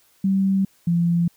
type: tone pair in turn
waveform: sine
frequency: 193.4 / 170.98 Hz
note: G3 / F3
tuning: -23 / -36 cents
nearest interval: major second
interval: 213 cents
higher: first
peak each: -16 dBFS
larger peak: neither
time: 0.24-0.65 / 0.87-1.28 s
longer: neither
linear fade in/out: 5 ms
effects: white hiss -59 dBFS RMS until 1.36 s